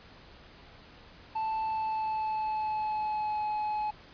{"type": "tone with pitch glide", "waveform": "triangle", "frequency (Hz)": [880, 848.6], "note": ["A5", "G#5"], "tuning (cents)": [0, 37], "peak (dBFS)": -27, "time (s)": [1.35, 3.91], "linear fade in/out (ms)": 10, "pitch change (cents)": -63, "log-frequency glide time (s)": [1.65, 3.42], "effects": ["pink hiss -53 dBFS RMS until 4.13 s", "resampled to 11025 Hz"]}